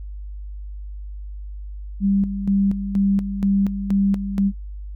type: tone with tremolo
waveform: sine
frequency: 197.5 Hz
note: G3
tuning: 13 cents sharp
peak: -15 dBFS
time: 2-4.52 s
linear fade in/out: 50 ms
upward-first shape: square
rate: 2.1 Hz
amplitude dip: 65%
effects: noise-tail reverb RT60 0.1 s tail -18 dB re dry + added 50 Hz sine -30 dBFS peak until 4.95 s

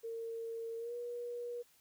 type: tone with pitch glide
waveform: sine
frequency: 457 to 480.6 Hz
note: A#4 to B4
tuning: -34 to -47 cents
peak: -39 dBFS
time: 0.03-1.63 s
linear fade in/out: 20 ms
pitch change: +87 cents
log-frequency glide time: 0.78-0.94 s
effects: white hiss -68 dBFS RMS until 1.8 s

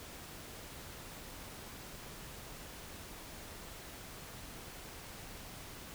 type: silence
effects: pink hiss -49 dBFS RMS until 5.94 s

